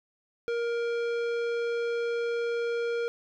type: tone with tanh clipping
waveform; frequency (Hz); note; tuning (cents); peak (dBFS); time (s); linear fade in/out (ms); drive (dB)
sine; 469.5; A#4; +12; -29; 0.48-3.08; 0; 15
effects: none